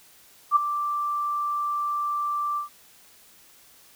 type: tone with ADSR envelope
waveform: sine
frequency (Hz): 1174.7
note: D6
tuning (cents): 0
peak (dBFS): -12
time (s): 0.51-2.69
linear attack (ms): 51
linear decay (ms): 10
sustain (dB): -12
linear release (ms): 120
effects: white hiss -54 dBFS RMS until 3.95 s